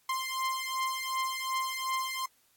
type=beating tone pair; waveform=sawtooth; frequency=1046.5 / 1049.2 Hz; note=C6 / C6; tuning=0 / +4 cents; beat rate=2.7 Hz; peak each=-30 dBFS; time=0.09-2.26 s; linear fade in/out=5 ms; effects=white hiss -68 dBFS RMS until 2.56 s + AAC 64 kbps